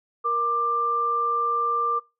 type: tone pair together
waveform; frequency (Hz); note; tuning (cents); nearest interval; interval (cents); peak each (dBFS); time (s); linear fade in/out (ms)
sine; 469.8 / 1185; A#4 / D6; +13 / +15; octave + major third; 1602; -31 / -21; 0.24-2; 20
effects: noise-tail reverb RT60 0.3 s tail -25 dB re dry